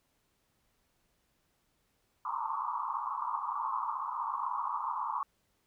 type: band-pass noise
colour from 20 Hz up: white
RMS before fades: -35 dBFS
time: 2.25-5.23 s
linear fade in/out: 2 ms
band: 870 to 1200 Hz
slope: 96 dB/octave
effects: pink hiss -75 dBFS RMS until 5.66 s